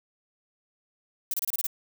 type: noise bursts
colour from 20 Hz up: violet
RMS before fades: -28 dBFS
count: 7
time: 1.31-1.668 s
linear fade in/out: 2 ms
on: 28 ms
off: 27 ms
effects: none